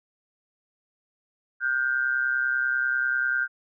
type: tone pair together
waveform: sine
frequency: 1429.9 / 1560 Hz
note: F6 / G6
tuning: +40 / -9 cents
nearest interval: major second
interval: 151 cents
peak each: -25 dBFS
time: 1.6-3.48 s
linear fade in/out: 50 ms
effects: none